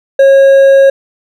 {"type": "tone with hard clipping", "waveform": "triangle", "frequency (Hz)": 545, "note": "C#5", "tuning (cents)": -29, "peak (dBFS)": -3, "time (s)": [0.19, 0.9], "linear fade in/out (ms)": 5, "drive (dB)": 7, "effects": []}